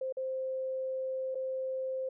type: tone with dropouts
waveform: sine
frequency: 523.3 Hz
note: C5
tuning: in tune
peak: -32 dBFS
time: 0.01-2.09 s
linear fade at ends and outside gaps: 5 ms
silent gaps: 0.125-0.169 / 1.347-1.353 s
effects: none